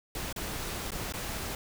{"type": "noise with dropouts", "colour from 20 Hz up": "pink", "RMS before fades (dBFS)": -36, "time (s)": [0.15, 1.55], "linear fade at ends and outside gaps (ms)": 2, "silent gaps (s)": [[0.327, 0.361], [0.906, 0.918], [1.124, 1.137]], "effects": []}